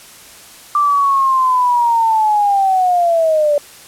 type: linear sweep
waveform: sine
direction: down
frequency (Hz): 1181 to 576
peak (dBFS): -10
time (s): 0.75-3.58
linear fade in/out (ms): 2
effects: white hiss -39 dBFS RMS until 3.87 s + low-pass 12000 Hz 12 dB/octave